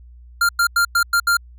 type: tone bursts at uneven times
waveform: square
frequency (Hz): 1394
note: F6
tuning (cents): -4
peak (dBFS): -14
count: 6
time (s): 0.41-0.49 / 0.59-0.67 / 0.76-0.85 / 0.95-1.03 / 1.13-1.2 / 1.27-1.37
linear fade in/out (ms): 5
effects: added 60 Hz sine -40 dBFS peak until 1.58 s